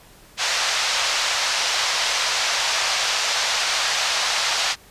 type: band-pass noise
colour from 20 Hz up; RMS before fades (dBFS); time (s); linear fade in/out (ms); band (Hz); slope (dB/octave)
white; -22; 0.37-4.76; 50; 600 to 5900; 24
effects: pink hiss -49 dBFS RMS until 4.9 s + resampled to 32000 Hz